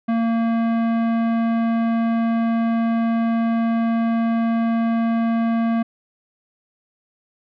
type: tone with tanh clipping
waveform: sine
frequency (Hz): 229.1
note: A#3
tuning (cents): -30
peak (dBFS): -19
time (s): 0.08-5.83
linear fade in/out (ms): 10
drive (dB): 16
effects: none